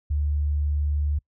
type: tone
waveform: sine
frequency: 73.42 Hz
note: D2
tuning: in tune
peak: -21 dBFS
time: 0.1-1.19 s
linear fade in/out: 10 ms
effects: noise-tail reverb RT60 0.1 s tail -26 dB re dry